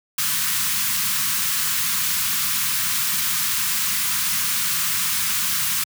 white band-stop noise, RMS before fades -22 dBFS, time 0.18-5.84 s, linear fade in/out 5 ms, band 220 to 1000 Hz, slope 48 dB/octave, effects high-pass 100 Hz 12 dB/octave

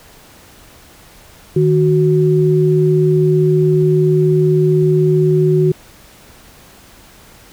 sine tone pair together, 154.45 / 370 Hz, D#3 / F#4, -12 / 0 cents, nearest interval octave + minor third, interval 1512 cents, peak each -12 dBFS, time 1.56-5.72 s, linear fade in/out 5 ms, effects pink hiss -43 dBFS RMS until 7.52 s

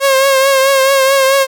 sawtooth tone with vibrato, 540 Hz, C#5, 45 cents flat, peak -4 dBFS, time 0-1.47 s, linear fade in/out 50 ms, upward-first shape triangle, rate 4.6 Hz, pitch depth 49 cents each way, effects none

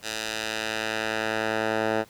10% pulse tone with band-pass filter sweep, 110 Hz, A2, in tune, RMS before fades -28 dBFS, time 0.02-2.05 s, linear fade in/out 50 ms, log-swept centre 4900 to 860 Hz, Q 0.73, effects pink hiss -54 dBFS RMS until 2.09 s

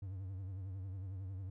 triangle tone with vibrato, 95.1 Hz, F#2, 48 cents sharp, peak -39 dBFS, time 0.02-1.5 s, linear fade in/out 5 ms, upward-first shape triangle, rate 11 Hz, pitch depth 100 cents each way, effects none

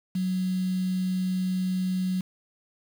sine tone with quantisation, 185 Hz, F#3, in tune, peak -24 dBFS, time 0.15-2.21 s, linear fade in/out 5 ms, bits 7, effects none

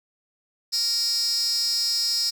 15% pulse tone with high-pass filter, 466.2 Hz, A#4, in tune, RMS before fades -24 dBFS, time 0.72-2.31 s, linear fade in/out 20 ms, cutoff 5200 Hz, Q 8.9, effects none

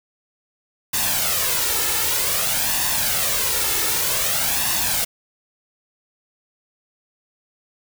white noise with flanger, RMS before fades -21 dBFS, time 0.93-5.05 s, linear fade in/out 10 ms, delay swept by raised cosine 1.1 to 2.3 ms, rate 0.53 Hz, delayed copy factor +0.6, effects none

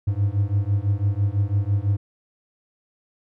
triangle beating tone pair, 98 / 104 Hz, G2 / G#2, 0 / +3 cents, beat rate 6 Hz, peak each -20 dBFS, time 0.07-1.97 s, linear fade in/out 10 ms, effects none

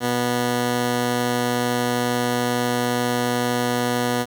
10% pulse tone pair together, 122.2 / 244.4 Hz, B2 / B3, -18 / -18 cents, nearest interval octave, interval 1200 cents, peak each -16 dBFS, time 0-4.26 s, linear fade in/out 50 ms, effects 8-bit

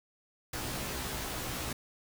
pink noise with comb filter, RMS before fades -37 dBFS, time 0.53-1.73 s, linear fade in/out 5 ms, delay 16 ms, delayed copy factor +0.9, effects none

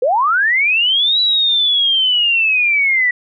sine linear two-way sweep, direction up then down, 460.1 to 3951 to 1931 Hz, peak -11 dBFS, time 0.02-3.11 s, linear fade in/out 5 ms, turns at 1.2 s, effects none

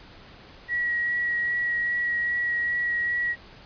sine tone with vibrato, 1915 Hz, A#6, 46 cents sharp, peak -23 dBFS, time 0.68-3.36 s, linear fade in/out 50 ms, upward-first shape sine, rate 2.5 Hz, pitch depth 12 cents each way, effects pink hiss -48 dBFS RMS until 3.65 s + resampled to 11025 Hz

